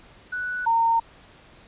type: tone pair in turn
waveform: sine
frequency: 1480 / 917 Hz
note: F#6 / A#5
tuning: 0 / -29 cents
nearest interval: minor sixth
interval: 829 cents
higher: first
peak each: -26 / -17 dBFS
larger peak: second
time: 0.32-0.66 / 0.66-1 s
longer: neither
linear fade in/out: 10 ms
effects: pink hiss -51 dBFS RMS until 1.67 s + resampled to 8000 Hz